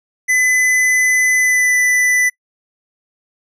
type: tone with pitch glide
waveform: square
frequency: 2011 to 1991.3 Hz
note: B6 to B6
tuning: +31 to +14 cents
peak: -12 dBFS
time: 0.28-2.3 s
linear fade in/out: 20 ms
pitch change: -17 cents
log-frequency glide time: 1.38-1.75 s
effects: noise-tail reverb RT60 0.1 s tail -25 dB re dry + low-pass 12000 Hz 12 dB/octave